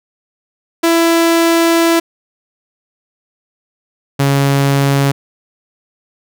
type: tone pair in turn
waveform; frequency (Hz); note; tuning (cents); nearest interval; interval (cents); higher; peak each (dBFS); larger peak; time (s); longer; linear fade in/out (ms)
sawtooth; 333.5 / 139.13; E4 / C#3; +20 / +7; octave + minor third; 1513; first; -5 / -6; first; 0.83-2 / 4.19-5.12; first; 10
effects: none